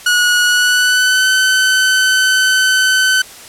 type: tone with pitch glide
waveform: sawtooth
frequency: 1457 to 1520.6 Hz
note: F#6 to F#6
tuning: -27 to +47 cents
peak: -6 dBFS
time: 0.06-3.22 s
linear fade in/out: 5 ms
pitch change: +74 cents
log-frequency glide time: 0.44-1.28 s
effects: white hiss -35 dBFS RMS until 3.48 s + low-pass 11000 Hz 12 dB/octave